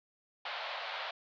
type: band-pass noise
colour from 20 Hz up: pink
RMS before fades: -40 dBFS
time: 0.45-1.11 s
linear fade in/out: 5 ms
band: 580 to 4300 Hz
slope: 48 dB/octave
effects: none